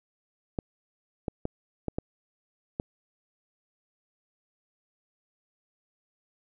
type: clicks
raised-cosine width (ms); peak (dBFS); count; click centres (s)
2; -16; 6; 0.588 / 1.282 / 1.454 / 1.883 / 1.985 / 2.799
effects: none